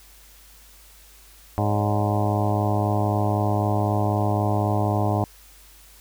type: harmonic tone with a mistuned harmonic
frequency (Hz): 103.9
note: G#2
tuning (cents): +1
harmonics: 1 / 2 / 3 / 4 / 5 / 6 / 7 / 8 / 9 / 10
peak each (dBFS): -22 / -29 / -29 / -32 / -33 / -30 / -28 / -32 / -34 / -36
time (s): 1.58-5.24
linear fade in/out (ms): 0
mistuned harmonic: 5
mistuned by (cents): +120
effects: added 50 Hz sine -51 dBFS peak until 6 s + white hiss -51 dBFS RMS until 6 s